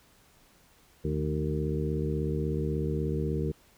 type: harmonic tone with a mistuned harmonic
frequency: 76.4 Hz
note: D#2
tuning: 31 cents flat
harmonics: 1 / 2 / 3 / 4 / 5 / 6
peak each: -33 / -31 / -37 / -37 / -35 / -36 dBFS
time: 1.04-3.52 s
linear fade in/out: 10 ms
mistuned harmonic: 3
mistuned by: -71 cents
effects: pink hiss -61 dBFS RMS until 3.77 s